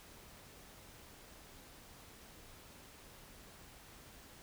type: silence
effects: pink hiss -57 dBFS RMS until 4.42 s